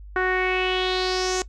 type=tone with low-pass filter sweep; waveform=sawtooth; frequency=370 Hz; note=F#4; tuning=in tune; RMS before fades=-23 dBFS; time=0.16-1.42 s; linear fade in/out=2 ms; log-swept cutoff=1600 to 6800 Hz; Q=4.3; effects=noise-tail reverb RT60 0.1 s tail -19 dB re dry + added 50 Hz sine -38 dBFS peak until 1.48 s